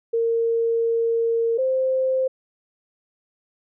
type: tone pair in turn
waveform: sine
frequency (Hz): 460 / 522.3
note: A#4 / C5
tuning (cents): -23 / -3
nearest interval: major second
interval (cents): 220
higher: second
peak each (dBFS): -18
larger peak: neither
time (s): 0.13-1.58 / 1.58-2.28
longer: first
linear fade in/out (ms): 10
effects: none